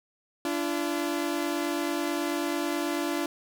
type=tone pair together; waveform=sawtooth; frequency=290.6 / 339.8 Hz; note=D4 / F4; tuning=-18 / -47 cents; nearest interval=minor third; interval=271 cents; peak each=-26 dBFS; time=0.45-3.26 s; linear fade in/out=2 ms; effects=none